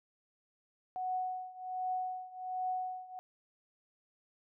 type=tone with tremolo; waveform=sine; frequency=740 Hz; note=F#5; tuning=in tune; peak=-31 dBFS; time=0.96-3.19 s; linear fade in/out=0 ms; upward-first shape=triangle; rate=1.3 Hz; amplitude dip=90%; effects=none

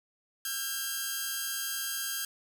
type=tone cluster; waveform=5% pulse; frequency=1354 / 1534 / 1614 Hz; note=E6 / G6 / G#6; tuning=+46 / -38 / -50 cents; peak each=-30 / -30 / -22 dBFS; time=0.45-2.25 s; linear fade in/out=2 ms; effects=none

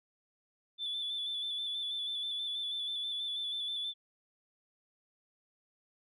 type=tone with vibrato; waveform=sine; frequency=3489 Hz; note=A7; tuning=15 cents flat; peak=-33 dBFS; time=0.78-3.94 s; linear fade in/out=50 ms; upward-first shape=square; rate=6.2 Hz; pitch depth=26 cents each way; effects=tanh soft clip ceiling -30 dBFS

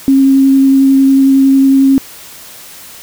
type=tone with vibrato; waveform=sine; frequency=270.3 Hz; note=C#4; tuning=44 cents flat; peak=-4 dBFS; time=0.08-1.98 s; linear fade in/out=0 ms; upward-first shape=sine; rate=11 Hz; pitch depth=9 cents each way; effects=white hiss -33 dBFS RMS until 3.02 s

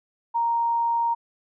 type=tone; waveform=sine; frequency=932.3 Hz; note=A#5; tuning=in tune; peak=-20 dBFS; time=0.34-1.15 s; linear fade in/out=20 ms; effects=none

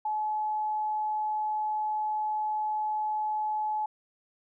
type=tone; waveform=sine; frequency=855 Hz; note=A5; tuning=50 cents flat; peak=-27 dBFS; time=0.05-3.86 s; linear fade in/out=5 ms; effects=none

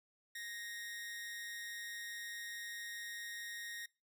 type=tone with amplitude modulation; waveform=sawtooth; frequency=1864.7 Hz; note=A#6; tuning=in tune; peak=-38 dBFS; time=0.35-3.86 s; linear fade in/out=5 ms; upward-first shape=sine; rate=207 Hz; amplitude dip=50%; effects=noise-tail reverb RT60 0.3 s tail -25 dB re dry

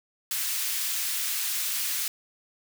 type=high-pass noise; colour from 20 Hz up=white; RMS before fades=-29 dBFS; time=0.31-2.08 s; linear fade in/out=2 ms; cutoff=1800 Hz; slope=12 dB/octave; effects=none

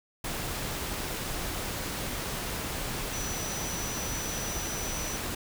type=tone in noise; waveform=sine; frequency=5920 Hz; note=F#8; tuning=in tune; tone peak=-37 dBFS; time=3.13-5.17 s; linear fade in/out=5 ms; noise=pink; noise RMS=-34 dBFS; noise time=0.24-5.35 s; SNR=-6 dB; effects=none

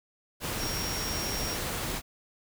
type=tone in noise; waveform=sine; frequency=5588 Hz; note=F8; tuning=in tune; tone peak=-35 dBFS; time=0.57-1.58 s; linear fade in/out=50 ms; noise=pink; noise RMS=-33 dBFS; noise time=0.4-2.02 s; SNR=-5 dB; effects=none

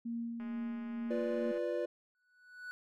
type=tone with tremolo; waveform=sine; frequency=233.1 Hz; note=A#3; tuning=in tune; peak=-35 dBFS; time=0.05-1.52 s; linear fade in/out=10 ms; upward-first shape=sine; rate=2.2 Hz; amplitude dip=35%
type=click train; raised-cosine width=0.5 ms; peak=-40 dBFS; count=246; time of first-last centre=0.4-1.578 s; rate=208 Hz
type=chord; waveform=triangle; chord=B diminished; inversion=second; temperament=equal; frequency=349.2 / 493.9 / 587.3 Hz; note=F4 / B4 / D5; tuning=0 / 0 / 0 cents; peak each=-36 / -35 / -35 dBFS; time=1.1-1.86 s; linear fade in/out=10 ms
type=tone with exponential growth; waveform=triangle; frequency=1480 Hz; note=F#6; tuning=in tune; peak=-38 dBFS; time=2.15-2.71 s; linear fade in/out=0 ms; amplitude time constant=120 ms
effects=none

